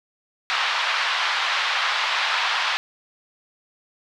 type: band-pass noise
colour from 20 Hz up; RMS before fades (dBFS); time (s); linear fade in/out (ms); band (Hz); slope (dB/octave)
pink; -23; 0.5-2.77; 0; 920 to 4200; 24
effects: none